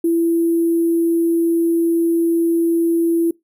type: tone with sample-and-hold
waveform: sine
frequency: 334.7 Hz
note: E4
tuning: 26 cents sharp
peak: -13 dBFS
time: 0.04-3.31 s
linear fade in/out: 5 ms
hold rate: 11025 Hz
effects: noise-tail reverb RT60 0.2 s tail -24 dB re dry